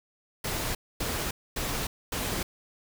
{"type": "noise bursts", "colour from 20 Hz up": "pink", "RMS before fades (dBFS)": -31, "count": 4, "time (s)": [0.44, 2.43], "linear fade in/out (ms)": 5, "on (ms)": 310, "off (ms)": 250, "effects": []}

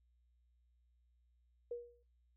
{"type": "tone with exponential decay", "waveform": "sine", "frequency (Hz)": 478.3, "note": "A#4", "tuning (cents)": 44, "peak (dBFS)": -37, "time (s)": [1.71, 2.03], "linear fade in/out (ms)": 5, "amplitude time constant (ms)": 68, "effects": ["noise-tail reverb RT60 0.3 s tail -24 dB re dry", "added 60 Hz sine -70 dBFS peak until 2.36 s"]}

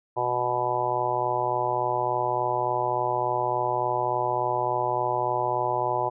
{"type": "harmonic tone", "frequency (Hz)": 123.47, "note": "B2", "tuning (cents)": 0, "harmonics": [1, 3, 4, 5, 6, 7, 8], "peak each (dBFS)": [-37, -32, -34, -30, -31, -28, -29], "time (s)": [0.16, 6.1], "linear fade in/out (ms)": 20, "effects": []}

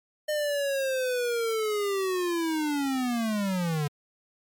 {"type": "linear sweep", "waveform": "square", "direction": "down", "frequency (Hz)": [609, 142.3], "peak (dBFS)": -26, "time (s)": [0.28, 3.88], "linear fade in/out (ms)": 10, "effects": ["MP3 96 kbps"]}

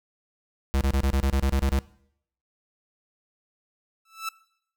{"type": "tone bursts", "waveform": "square", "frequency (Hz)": 67.9, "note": "C#2", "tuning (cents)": -35, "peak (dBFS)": -21, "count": 11, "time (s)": [0.74, 1.789], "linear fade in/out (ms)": 0, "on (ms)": 69, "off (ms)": 29}
{"type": "tone with exponential growth", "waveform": "sawtooth", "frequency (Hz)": 1318.5, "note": "E6", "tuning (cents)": 0, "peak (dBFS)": -22, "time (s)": [4.05, 4.29], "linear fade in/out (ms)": 5, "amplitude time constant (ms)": 51}
{"effects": ["noise-tail reverb RT60 0.7 s tail -21 dB re dry"]}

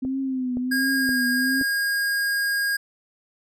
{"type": "tone with vibrato", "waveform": "sine", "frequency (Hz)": 258.3, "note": "C4", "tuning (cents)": -22, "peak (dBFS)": -23, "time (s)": [0.02, 1.63], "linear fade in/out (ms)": 10, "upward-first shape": "triangle", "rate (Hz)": 1.4, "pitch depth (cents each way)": 81}
{"type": "click train", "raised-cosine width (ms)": 2, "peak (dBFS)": -22, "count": 4, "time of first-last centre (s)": [0.05, 1.613], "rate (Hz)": 1.92}
{"type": "tone", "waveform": "square", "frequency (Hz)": 1628, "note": "G#6", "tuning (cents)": -35, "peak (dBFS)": -22, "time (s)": [0.71, 2.77], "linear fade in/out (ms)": 10}
{"effects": []}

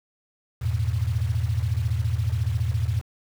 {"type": "tone cluster", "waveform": "sine", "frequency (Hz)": [83.1, 104.6, 119], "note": ["E2", "G#2", "A#2"], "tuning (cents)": [15, 13, 36], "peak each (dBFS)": -26, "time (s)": [0.61, 3.02], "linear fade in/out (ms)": 20, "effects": ["7-bit"]}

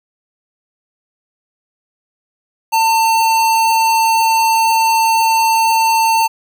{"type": "tone", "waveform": "square", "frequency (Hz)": 899, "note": "A5", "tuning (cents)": 37, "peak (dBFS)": -11, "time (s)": [2.72, 6.28], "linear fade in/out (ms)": 20, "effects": []}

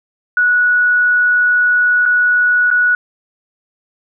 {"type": "tone with dropouts", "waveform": "sine", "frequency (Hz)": 1467, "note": "F#6", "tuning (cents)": -15, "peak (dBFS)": -9, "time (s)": [0.37, 2.95], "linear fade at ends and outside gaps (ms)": 2, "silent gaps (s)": [[2.055, 2.06], [2.704, 2.712]], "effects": []}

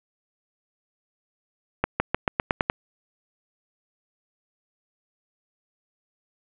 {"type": "accelerating click train", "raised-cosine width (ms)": 0.5, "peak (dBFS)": -5, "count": 8, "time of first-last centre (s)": [1.84, 2.699], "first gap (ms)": 160, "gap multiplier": 0.91, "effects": ["resampled to 8000 Hz", "7-bit"]}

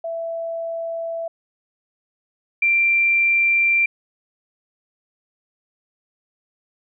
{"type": "tone pair in turn", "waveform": "sine", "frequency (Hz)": [664, 2362], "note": ["E5", "D7"], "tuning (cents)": [12, 9], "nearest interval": "octave + minor seventh", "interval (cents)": 2197, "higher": "second", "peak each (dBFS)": [-24, -14], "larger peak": "second", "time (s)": [[0.04, 1.28], [2.62, 3.86]], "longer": "neither", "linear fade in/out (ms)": 5, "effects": []}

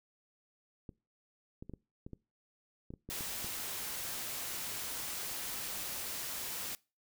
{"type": "clicks", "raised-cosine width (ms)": 3, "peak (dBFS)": -32, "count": 11, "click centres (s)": [0.892, 1.625, 1.696, 1.737, 2.065, 2.133, 2.905, 2.938, 3.09, 3.208, 3.445]}
{"type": "noise", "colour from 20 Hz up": "white", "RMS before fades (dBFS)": -40, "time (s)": [3.1, 6.75], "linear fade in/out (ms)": 0}
{"effects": ["noise-tail reverb RT60 0.3 s tail -23 dB re dry"]}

